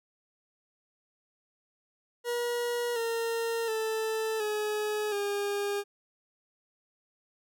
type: tone with pitch steps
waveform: 40% pulse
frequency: 479.3 / 459.8 / 441 / 423.1 / 405.8 Hz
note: A#4 / A#4 / A4 / G#4 / G#4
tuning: +48 / -24 / +4 / +32 / -40 cents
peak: -28 dBFS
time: 2.24-5.84 s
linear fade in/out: 50 ms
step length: 720 ms
effects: none